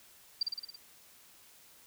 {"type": "tone with echo", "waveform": "sine", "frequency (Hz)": 4695, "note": "D8", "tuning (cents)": -1, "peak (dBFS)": -26, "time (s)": [0.41, 0.43], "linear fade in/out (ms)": 5, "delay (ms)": 55, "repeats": 6, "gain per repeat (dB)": -3, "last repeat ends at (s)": 0.76, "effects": ["white hiss -59 dBFS RMS until 1.86 s"]}